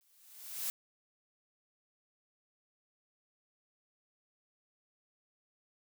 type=noise with exponential growth; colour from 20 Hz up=blue; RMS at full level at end=-34 dBFS; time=0.01-0.7 s; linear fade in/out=0 ms; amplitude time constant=150 ms; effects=none